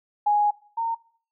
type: tone pair in turn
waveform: sine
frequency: 830 / 916.2 Hz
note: G#5 / A#5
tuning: -1 / -30 cents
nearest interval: major second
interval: 171 cents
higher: second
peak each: -17 / -23 dBFS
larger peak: first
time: 0.26-0.51 / 0.77-0.95 s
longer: first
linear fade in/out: 10 ms
effects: noise-tail reverb RT60 0.5 s tail -21 dB re dry